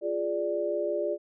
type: chord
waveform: sine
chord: D diminished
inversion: first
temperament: equal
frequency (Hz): 349.2 / 415.3 / 587.3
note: F4 / Ab4 / D5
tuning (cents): 0 / 0 / 0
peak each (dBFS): -32 / -32 / -29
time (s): 0.01-1.18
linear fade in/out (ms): 50
effects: none